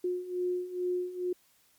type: beating tone pair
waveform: sine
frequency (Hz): 358.5 / 360.8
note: F4 / F#4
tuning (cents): +45 / -44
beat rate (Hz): 2.3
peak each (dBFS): -35 / -31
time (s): 0.04-1.33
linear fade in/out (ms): 5
effects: white hiss -66 dBFS RMS until 1.78 s + MP3 96 kbps